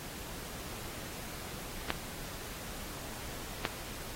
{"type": "clicks", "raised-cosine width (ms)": 0.3, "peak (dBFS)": -13, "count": 2, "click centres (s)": [1.904, 3.652], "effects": ["pink hiss -44 dBFS RMS until 4.15 s", "AAC 48 kbps"]}